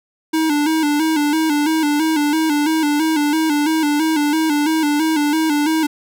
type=tone with vibrato; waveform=square; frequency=305.7 Hz; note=D#4; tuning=30 cents flat; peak=-15 dBFS; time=0.33-5.87 s; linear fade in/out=10 ms; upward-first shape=square; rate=3 Hz; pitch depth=71 cents each way; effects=none